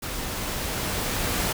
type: noise with level ramp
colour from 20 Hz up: pink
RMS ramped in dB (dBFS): -32 to -25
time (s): 0.02-1.53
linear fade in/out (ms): 10
effects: none